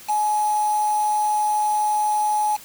sine tone with quantisation, 844 Hz, G#5, 28 cents sharp, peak -18 dBFS, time 0.08-2.57 s, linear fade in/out 20 ms, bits 5, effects white hiss -43 dBFS RMS until 2.64 s

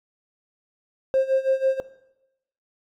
triangle tone with tremolo, 531 Hz, C5, 25 cents sharp, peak -12 dBFS, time 1.14-1.8 s, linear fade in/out 0 ms, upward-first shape sine, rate 6.1 Hz, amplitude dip 85%, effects noise-tail reverb RT60 0.9 s tail -19 dB re dry + tanh soft clip ceiling -13 dBFS

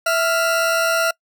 40% pulse tone pair together, 659.3 / 1397 Hz, E5 / F6, 0 / 0 cents, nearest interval octave + minor second, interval 1300 cents, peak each -18 dBFS, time 0.06-1.11 s, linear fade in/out 5 ms, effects noise-tail reverb RT60 0.1 s tail -25 dB re dry

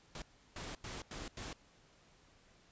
pink noise bursts at uneven times, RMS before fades -45 dBFS, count 5, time 0.15-0.22 / 0.56-0.75 / 0.84-1.02 / 1.11-1.28 / 1.37-1.53 s, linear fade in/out 2 ms, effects pink hiss -66 dBFS RMS until 2.71 s + resampled to 16000 Hz

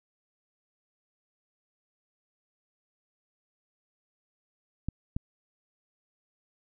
clicks, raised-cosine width 5 ms, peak -18 dBFS, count 2, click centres 4.886 / 5.165 s, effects none

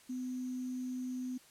sine tone with sample-and-hold, 253.3 Hz, B3, 44 cents sharp, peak -36 dBFS, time 0.09-1.38 s, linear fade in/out 10 ms, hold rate 6300 Hz, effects white hiss -61 dBFS RMS until 1.5 s + low-pass 11000 Hz 12 dB/octave

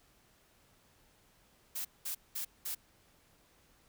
blue noise bursts, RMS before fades -38 dBFS, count 4, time 1.75-2.75 s, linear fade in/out 10 ms, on 100 ms, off 200 ms, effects pink hiss -67 dBFS RMS until 3.88 s

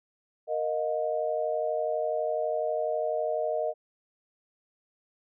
sine chord, Bb suspended fourth, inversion none, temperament equal with one note detuned, 466.2 / 622.3 / 714.4 Hz, Bb4 / Eb5 / F5, 0 / 0 / +39 cents, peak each -32 / -28 / -34 dBFS, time 0.47-3.74 s, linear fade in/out 50 ms, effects none

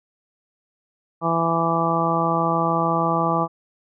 harmonic tone, 166.3 Hz, E3, 16 cents sharp, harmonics 1 / 2 / 3 / 4 / 5 / 6 / 7, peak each -25 / -27 / -28 / -26 / -25 / -28 / -23 dBFS, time 1.21-3.48 s, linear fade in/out 50 ms, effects none

